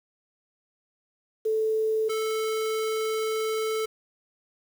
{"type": "tone pair in turn", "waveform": ["sine", "square"], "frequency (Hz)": [438.6, 438.6], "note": ["A4", "A4"], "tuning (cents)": [-6, -6], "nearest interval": "unison", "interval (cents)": 0, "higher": "neither", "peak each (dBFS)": [-22, -26], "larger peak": "first", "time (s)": [[1.45, 2.09], [2.09, 3.86]], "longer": "second", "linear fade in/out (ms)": 10, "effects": ["8-bit"]}